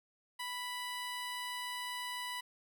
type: tone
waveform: 15% pulse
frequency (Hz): 987.8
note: B5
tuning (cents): 0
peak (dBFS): -32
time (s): 0.39-2.41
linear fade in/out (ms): 10
effects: none